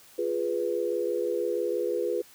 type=chord; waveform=sine; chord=F diminished; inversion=none; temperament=equal; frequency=349.2 / 415.3 / 493.9 Hz; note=F4 / Ab4 / Cb5; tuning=0 / 0 / 0 cents; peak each=-31 / -30 / -29 dBFS; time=0.18-2.22 s; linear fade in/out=10 ms; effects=white hiss -54 dBFS RMS until 2.34 s